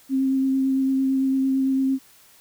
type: tone with vibrato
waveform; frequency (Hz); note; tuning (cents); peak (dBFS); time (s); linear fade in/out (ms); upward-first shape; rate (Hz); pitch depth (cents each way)
sine; 266.6; C4; +33; -18; 0.09-1.99; 50; sine; 8.9; 12
effects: white hiss -53 dBFS RMS until 2.4 s

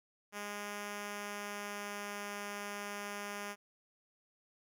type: tone with pitch glide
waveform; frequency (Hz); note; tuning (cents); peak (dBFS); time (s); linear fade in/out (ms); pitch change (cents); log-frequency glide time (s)
5% pulse; 205.5 to 204.1; G#3 to G#3; -18 to -30; -29; 0.32-3.56; 50; -12; 0.84-2.36
effects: none

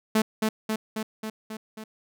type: tone with echo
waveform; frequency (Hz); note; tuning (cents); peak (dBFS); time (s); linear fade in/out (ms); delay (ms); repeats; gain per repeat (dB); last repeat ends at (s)
sawtooth; 218; A3; -16; -15; 0.15-0.22; 5; 270; 6; -3; 1.84
effects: none

